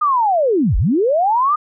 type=linear two-way sweep; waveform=sine; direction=down then up; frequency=1244.5 to 32.64 to 1244.5 Hz; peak=-12 dBFS; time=0.01-1.56 s; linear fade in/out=10 ms; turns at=0.77 s; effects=none